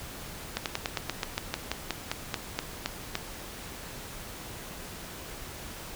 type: slowing click train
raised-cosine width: 0.2 ms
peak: -11 dBFS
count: 16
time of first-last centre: 0.57-3.154 s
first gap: 88 ms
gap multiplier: 1.09
effects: pink hiss -42 dBFS RMS until 5.95 s